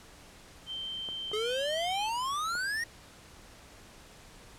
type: tone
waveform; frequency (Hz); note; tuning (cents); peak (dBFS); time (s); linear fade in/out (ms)
sine; 3122; G7; -8; -35; 0.66-2.1; 50
type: clicks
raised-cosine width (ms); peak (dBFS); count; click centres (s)
1; -30; 3; 1.088 / 1.316 / 2.553
type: exponential sweep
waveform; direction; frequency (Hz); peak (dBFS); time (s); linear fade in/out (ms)
square; up; 415.3 to 1898; -31; 1.33-2.84; 5
effects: pink hiss -53 dBFS RMS until 4.58 s + low-pass 10000 Hz 12 dB/octave